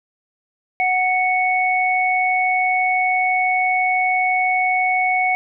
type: tone pair together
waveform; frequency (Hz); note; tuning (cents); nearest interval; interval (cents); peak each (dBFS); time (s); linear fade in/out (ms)
sine; 739.8 / 2217; F#5 / C#7; 0 / 0; octave + perfect fifth; 1900; -18; 0.8-5.35; 0
effects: none